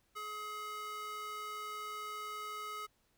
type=tone with high-pass filter; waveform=square; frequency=422.9 Hz; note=G#4; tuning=31 cents sharp; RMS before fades=-43 dBFS; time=0.15-2.87 s; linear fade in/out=20 ms; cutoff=1000 Hz; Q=3.9; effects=pink hiss -75 dBFS RMS until 3.17 s